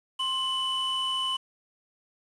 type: tone pair together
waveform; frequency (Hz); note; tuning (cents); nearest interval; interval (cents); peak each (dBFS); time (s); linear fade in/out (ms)
triangle; 1054 / 2989; C6 / F#7; +12 / +17; octave + tritone; 1805; -30 / -26; 0.19-1.37; 10
effects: resampled to 24000 Hz + 8-bit